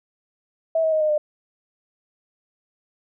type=tone with pitch steps; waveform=sine; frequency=650 / 637.7 / 625.7 / 613.9 / 602.3 Hz; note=E5 / D#5 / D#5 / D#5 / D5; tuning=-24 / +42 / +10 / -23 / +44 cents; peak=-17 dBFS; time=0.75-1.18 s; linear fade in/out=5 ms; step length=86 ms; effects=none